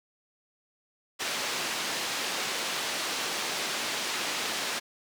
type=band-pass noise; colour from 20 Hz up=white; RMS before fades=-32 dBFS; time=1.19-4.8 s; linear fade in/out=20 ms; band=230 to 4900 Hz; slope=12 dB/octave; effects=none